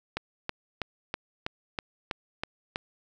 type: click train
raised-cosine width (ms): 0.3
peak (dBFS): -14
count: 9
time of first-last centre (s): 0.17-2.759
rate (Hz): 3.09
effects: none